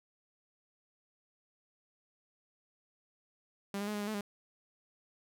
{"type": "tone with pitch steps", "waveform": "sawtooth", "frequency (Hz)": [199.3, 203.8, 211.1, 206.8, 204.6, 216.5, 203.1], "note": ["G3", "G#3", "G#3", "G#3", "G#3", "A3", "G#3"], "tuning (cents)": [29, -32, 29, -7, -26, -28, -38], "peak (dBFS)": -31, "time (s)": [3.74, 4.209], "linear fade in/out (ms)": 2, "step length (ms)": 67, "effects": []}